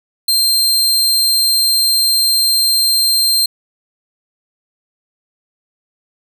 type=tone; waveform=sawtooth; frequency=4165 Hz; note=C8; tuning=9 cents flat; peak=-8 dBFS; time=0.28-3.46 s; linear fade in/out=5 ms; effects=none